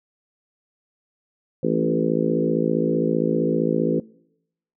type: harmonic tone with a mistuned harmonic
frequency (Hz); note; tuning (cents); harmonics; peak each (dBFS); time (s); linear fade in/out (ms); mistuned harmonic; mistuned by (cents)
55.3; A1; +9; 3 / 4 / 5 / 6 / 7 / 8 / 9; -26 / -26 / -26 / -26 / -26 / -26 / -26; 1.63-4; 5; 4; +15
effects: noise-tail reverb RT60 0.8 s tail -23 dB re dry